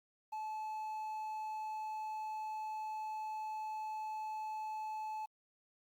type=tone with quantisation; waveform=triangle; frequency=865 Hz; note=A5; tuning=30 cents flat; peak=-37 dBFS; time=0.32-5.26 s; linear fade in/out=10 ms; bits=11; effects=Opus 48 kbps